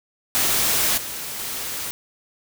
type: noise with level steps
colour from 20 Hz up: white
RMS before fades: -20 / -31 / -29 dBFS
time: 0.35-1.91 s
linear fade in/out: 0 ms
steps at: 0.97 / 1.39 s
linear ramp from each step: 10 ms
effects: none